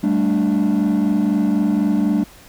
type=chord; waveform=triangle; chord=G suspended second; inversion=none; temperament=equal; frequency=196 / 220 / 293.7 Hz; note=G3 / A3 / D4; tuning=0 / 0 / 0 cents; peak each=-16 dBFS; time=0.03-2.24 s; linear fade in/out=10 ms; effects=tanh soft clip ceiling -9 dBFS + pink hiss -45 dBFS RMS until 2.48 s